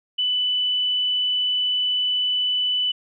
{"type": "tone", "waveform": "sine", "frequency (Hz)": 2988, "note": "F#7", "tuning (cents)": 16, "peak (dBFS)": -19, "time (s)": [0.18, 2.92], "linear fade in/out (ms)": 10, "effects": []}